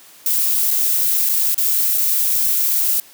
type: noise with dropouts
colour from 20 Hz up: violet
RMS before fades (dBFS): -17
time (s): 0.26-3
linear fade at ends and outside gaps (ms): 1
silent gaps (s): 0.707-0.711 / 1.29-1.294 / 1.545-1.579 / 1.977-1.981
effects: white hiss -45 dBFS RMS until 3.13 s + high-pass 150 Hz 12 dB/octave